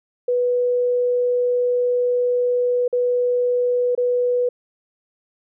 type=tone with dropouts; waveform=sine; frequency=491.6 Hz; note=B4; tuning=8 cents flat; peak=-16 dBFS; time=0.28-4.49 s; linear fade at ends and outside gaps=5 ms; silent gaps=2.88-2.927 / 3.951-3.976 s; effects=none